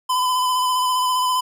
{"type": "tone with vibrato", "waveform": "square", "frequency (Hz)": 1010, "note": "B5", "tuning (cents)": 39, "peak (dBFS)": -18, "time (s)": [0.09, 1.41], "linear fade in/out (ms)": 10, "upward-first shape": "square", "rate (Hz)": 15, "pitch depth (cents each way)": 19, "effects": []}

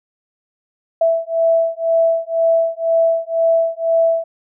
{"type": "beating tone pair", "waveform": "sine", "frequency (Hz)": [659.3, 661.3], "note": ["E5", "E5"], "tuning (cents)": [0, 5], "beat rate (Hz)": 2, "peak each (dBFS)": [-16, -16], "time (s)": [1.01, 4.24], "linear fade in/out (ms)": 5, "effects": []}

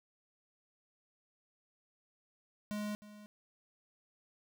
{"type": "tone with echo", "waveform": "square", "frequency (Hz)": 209.1, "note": "G#3", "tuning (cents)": 12, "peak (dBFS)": -37, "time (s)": [2.71, 2.95], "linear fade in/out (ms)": 0, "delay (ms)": 310, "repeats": 1, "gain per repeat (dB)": -15, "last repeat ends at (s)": 3.26, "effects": []}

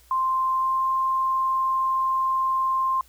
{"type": "tone with pitch glide", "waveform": "sine", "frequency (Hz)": [1046.5, 1053.2], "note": ["C6", "C6"], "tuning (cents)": [0, 11], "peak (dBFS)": -20, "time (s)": [0.11, 3.01], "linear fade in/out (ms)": 2, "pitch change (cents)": 11, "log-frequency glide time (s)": [0.52, 0.85], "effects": ["added 60 Hz sine -55 dBFS peak until 3.08 s", "white hiss -57 dBFS RMS until 3.08 s"]}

